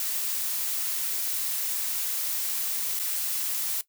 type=noise with dropouts; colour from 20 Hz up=blue; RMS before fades=-29 dBFS; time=0-3.81 s; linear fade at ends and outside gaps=1 ms; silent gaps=2.991-2.997 s; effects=noise-tail reverb RT60 0.1 s tail -17 dB re dry